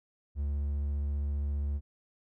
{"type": "tone with vibrato", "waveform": "triangle", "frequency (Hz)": 71.7, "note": "D2", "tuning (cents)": -41, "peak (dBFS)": -27, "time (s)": [0.35, 1.81], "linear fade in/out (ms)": 50, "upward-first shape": "sine", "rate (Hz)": 15, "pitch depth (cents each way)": 12, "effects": []}